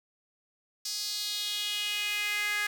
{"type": "tone with high-pass filter sweep", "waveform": "sawtooth", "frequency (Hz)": 415.3, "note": "G#4", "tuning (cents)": 0, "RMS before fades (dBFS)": -32, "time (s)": [0.85, 2.67], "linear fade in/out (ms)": 5, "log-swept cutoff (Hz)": [5100, 1800], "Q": 3.6, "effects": []}